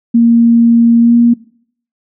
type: tone with pitch glide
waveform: sine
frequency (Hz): 233.1 to 236.4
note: A#3 to A#3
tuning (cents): 0 to +24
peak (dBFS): -4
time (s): 0.14-1.34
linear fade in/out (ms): 10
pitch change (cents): +24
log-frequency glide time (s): 1-1.14
effects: noise-tail reverb RT60 0.6 s tail -21 dB re dry